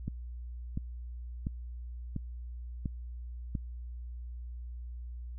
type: click train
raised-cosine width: 5 ms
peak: -21 dBFS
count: 6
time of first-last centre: 0.08-3.552 s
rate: 1.44 Hz
effects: added 60 Hz sine -39 dBFS peak until 5.38 s